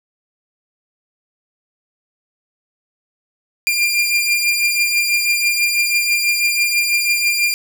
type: beating tone pair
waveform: sawtooth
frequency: 2391 / 2397.1 Hz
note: D7 / D7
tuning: +30 / +35 cents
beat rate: 6.1 Hz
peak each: -18 / -12 dBFS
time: 3.67-7.54 s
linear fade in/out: 0 ms
effects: none